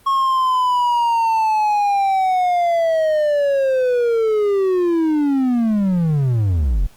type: linear sweep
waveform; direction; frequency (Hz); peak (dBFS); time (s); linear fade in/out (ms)
triangle; down; 1094 to 36.71; -12; 0.06-6.87; 10
effects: pink hiss -51 dBFS RMS until 6.96 s + Opus 32 kbps